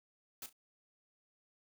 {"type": "noise with echo", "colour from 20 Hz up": "white", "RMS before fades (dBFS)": -45, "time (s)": [0.42, 0.46], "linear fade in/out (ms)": 2, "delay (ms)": 34, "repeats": 2, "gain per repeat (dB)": -13, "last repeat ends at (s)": 0.528, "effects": []}